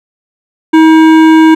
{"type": "tone with hard clipping", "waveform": "triangle", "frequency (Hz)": 318.9, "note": "D#4", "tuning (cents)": 43, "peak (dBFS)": -3, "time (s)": [0.73, 1.55], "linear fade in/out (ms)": 10, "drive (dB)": 18, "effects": []}